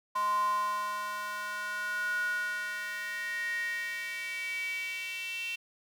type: tone with high-pass filter sweep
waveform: square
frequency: 207.7 Hz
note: G#3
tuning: in tune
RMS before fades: -34 dBFS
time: 0.15-5.56 s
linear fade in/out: 10 ms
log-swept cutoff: 990 to 2700 Hz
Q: 9.9
effects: none